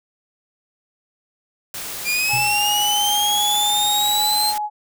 white noise, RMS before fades -30 dBFS, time 1.74-4.58 s, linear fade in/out 2 ms
sawtooth linear sweep, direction up, 2382 to 4186 Hz, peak -15 dBFS, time 2.04-4.54 s, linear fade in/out 50 ms
sine tone with pitch glide, 830.6 to 841.2 Hz, G#5 to G#5, 0 to +22 cents, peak -21 dBFS, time 2.28-4.7 s, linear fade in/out 50 ms, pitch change +22 cents, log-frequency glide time 4.07-4.29 s
triangle tone with exponential decay, 123.8 Hz, B2, 5 cents sharp, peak -22 dBFS, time 2.33-2.73 s, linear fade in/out 5 ms, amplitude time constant 85 ms
effects none

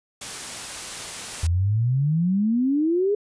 white noise, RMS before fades -33 dBFS, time 0.21-1.47 s, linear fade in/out 5 ms
sine exponential sweep, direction up, 79.3 to 422.3 Hz, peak -18 dBFS, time 1.43-3.15 s, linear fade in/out 5 ms
effects resampled to 22050 Hz

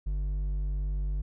sine tone with hard clipping, 49 Hz, G1, in tune, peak -29 dBFS, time 0.06-1.22 s, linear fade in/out 10 ms, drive 5 dB, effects none

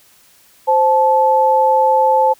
sine tone pair together, 523.3 / 869.9 Hz, C5 / A5, 0 / -20 cents, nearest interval major sixth, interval 880 cents, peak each -14 / -11 dBFS, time 0.67-2.34 s, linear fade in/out 20 ms, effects white hiss -50 dBFS RMS until 2.39 s

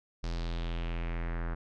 square tone with low-pass filter sweep, 42.2 Hz, E1, 41 cents sharp, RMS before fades -34 dBFS, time 0.23-1.55 s, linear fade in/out 10 ms, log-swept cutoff 5200 to 1500 Hz, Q 2.6, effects none

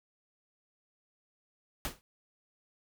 pink noise with exponential decay, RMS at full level -32 dBFS, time 1.85-2.01 s, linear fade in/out 0 ms, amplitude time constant 34 ms, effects none

